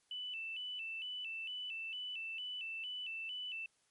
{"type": "tone with vibrato", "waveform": "sine", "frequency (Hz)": 2819, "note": "F7", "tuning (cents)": 16, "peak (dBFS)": -40, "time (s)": [0.11, 3.66], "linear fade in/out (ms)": 2, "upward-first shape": "square", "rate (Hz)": 2.2, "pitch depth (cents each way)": 100, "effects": ["white hiss -75 dBFS RMS until 3.9 s", "MP3 48 kbps"]}